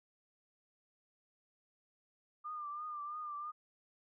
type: tone with vibrato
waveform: sine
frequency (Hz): 1200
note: D6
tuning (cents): +37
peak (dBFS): -40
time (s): 2.44-3.52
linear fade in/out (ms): 20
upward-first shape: triangle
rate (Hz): 3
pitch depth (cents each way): 59
effects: none